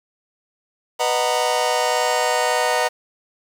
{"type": "chord", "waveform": "sawtooth", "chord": "B major seventh", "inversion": "none", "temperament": "just", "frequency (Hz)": [493.9, 617.4, 740.8, 926], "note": ["B4", "D#5", "F#5", "A#5"], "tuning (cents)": [0, -14, 2, -12], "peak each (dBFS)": -19, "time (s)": [0.99, 2.89], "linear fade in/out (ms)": 20, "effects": ["low-pass 10000 Hz 12 dB/octave", "7-bit"]}